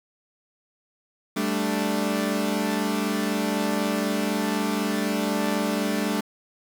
sawtooth chord, G suspended second, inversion none, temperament equal, 196 / 220 / 293.7 Hz, G3 / A3 / D4, 0 / 0 / 0 cents, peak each -24 / -23 / -24 dBFS, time 1.36-6.21 s, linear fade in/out 10 ms, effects 7-bit

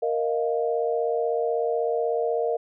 sine chord, Bb suspended fourth, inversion none, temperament equal, 466.2 / 622.3 / 698.5 Hz, Bb4 / Eb5 / F5, 0 / 0 / 0 cents, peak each -24 / -28 / -29 dBFS, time 0.02-2.57 s, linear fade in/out 10 ms, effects none

